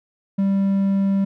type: tone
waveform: triangle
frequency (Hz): 196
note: G3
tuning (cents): 0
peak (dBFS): -14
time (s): 0.38-1.25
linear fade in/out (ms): 10
effects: none